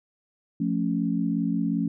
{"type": "chord", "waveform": "sine", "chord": "F augmented", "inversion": "none", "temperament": "equal", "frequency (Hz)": [174.61, 220, 277.2], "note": ["F3", "A3", "C#4"], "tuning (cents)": [0, 0, 0], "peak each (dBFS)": -27, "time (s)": [0.6, 1.88], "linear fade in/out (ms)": 5, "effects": []}